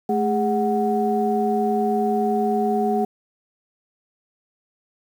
sine tone cluster, 217.1 / 410.4 / 740 Hz, A3 / G#4 / F#5, -23 / -21 / 0 cents, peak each -22 dBFS, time 0.09-3.05 s, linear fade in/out 5 ms, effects tanh soft clip ceiling -8 dBFS + 8-bit

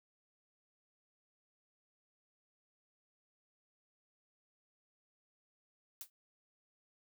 blue noise with exponential decay, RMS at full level -41 dBFS, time 6.01-6.1 s, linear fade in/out 1 ms, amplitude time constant 19 ms, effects none

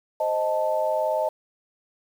sine chord, A diminished, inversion first, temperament equal, 523.3 / 622.3 / 880 Hz, C5 / Eb5 / A5, 0 / 0 / 0 cents, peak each -29 / -23 / -27 dBFS, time 0.2-1.29 s, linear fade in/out 5 ms, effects 8-bit

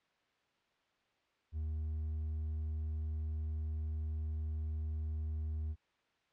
sine tone with hard clipping, 77.78 Hz, D#2, in tune, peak -36 dBFS, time 1.52-5.76 s, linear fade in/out 50 ms, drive 2 dB, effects white hiss -75 dBFS RMS until 6.32 s + low-pass 3000 Hz 12 dB/octave

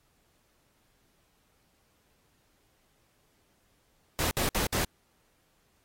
pink noise bursts, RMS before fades -29 dBFS, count 4, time 4.19-4.847 s, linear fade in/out 0 ms, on 120 ms, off 59 ms, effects pink hiss -70 dBFS RMS until 5.84 s + AAC 48 kbps

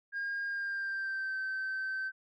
sine tone with pitch glide, 1619 to 1545 Hz, G#6 to G6, -45 to -26 cents, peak -31 dBFS, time 0.12-2.12 s, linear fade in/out 50 ms, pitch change -81 cents, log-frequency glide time 0.46-1.37 s, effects tanh soft clip ceiling -31 dBFS

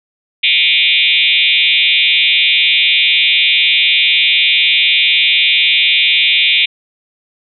sine tone with frequency modulation, 2962 Hz, F#7, 1 cent sharp, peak -8 dBFS, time 0.43-6.66 s, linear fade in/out 10 ms, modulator 140 Hz, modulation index 5.4, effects none

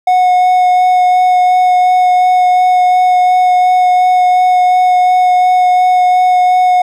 triangle tone with vibrato, 730 Hz, F#5, 24 cents flat, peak -4 dBFS, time 0.07-6.82 s, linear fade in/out 5 ms, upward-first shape sine, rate 2.8 Hz, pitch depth 9 cents each way, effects none

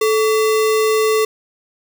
sine tone with sample-and-hold, 435.7 Hz, A4, 17 cents flat, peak -12 dBFS, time 0.01-1.25 s, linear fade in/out 5 ms, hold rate 1575 Hz, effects none

